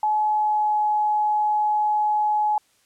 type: tone with pitch glide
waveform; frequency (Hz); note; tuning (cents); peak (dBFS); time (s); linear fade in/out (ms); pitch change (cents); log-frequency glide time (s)
sine; 852 to 845.6; G#5 to G#5; +44 to +31; -18; 0.03-2.58; 2; -13; 0.2-0.8
effects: white hiss -62 dBFS RMS until 2.85 s + low-pass 10000 Hz 12 dB/octave